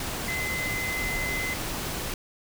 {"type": "tone in noise", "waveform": "sine", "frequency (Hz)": 2048, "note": "C7", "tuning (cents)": -38, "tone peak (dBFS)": -29, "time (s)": [0.28, 1.54], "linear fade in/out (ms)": 2, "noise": "pink", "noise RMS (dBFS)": -32, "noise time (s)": [0, 2.14], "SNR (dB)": 0, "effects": []}